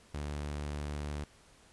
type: tone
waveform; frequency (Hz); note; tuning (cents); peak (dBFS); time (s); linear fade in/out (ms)
sawtooth; 73.42; D2; 0; -32; 0.14-1.24; 5
effects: pink hiss -61 dBFS RMS until 1.72 s + resampled to 24000 Hz